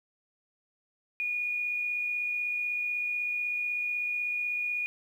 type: tone with amplitude modulation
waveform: sine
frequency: 2448 Hz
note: D#7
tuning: 29 cents flat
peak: -27 dBFS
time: 1.2-4.86 s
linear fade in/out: 0 ms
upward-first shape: sine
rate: 56.1 Hz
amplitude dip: 30%
effects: 10-bit